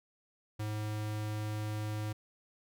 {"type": "tone", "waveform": "square", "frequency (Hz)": 106.6, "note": "G#2", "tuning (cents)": 46, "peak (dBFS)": -35, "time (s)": [0.59, 2.13], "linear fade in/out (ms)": 10, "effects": []}